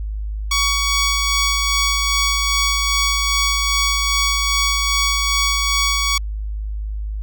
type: tone with tremolo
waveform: 10% pulse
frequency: 1125 Hz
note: C#6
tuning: 25 cents sharp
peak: -7 dBFS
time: 0.51-6.18 s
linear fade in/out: 5 ms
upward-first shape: sine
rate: 2.5 Hz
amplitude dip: 25%
effects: added 52 Hz sine -22 dBFS peak until 7.22 s